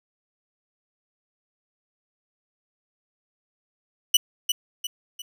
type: tone with echo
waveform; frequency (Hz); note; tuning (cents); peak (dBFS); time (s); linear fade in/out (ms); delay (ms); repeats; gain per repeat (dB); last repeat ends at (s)
sawtooth; 2960; F#7; 0; -10; 4.14-4.17; 5; 350; 3; -7; 5.22
effects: none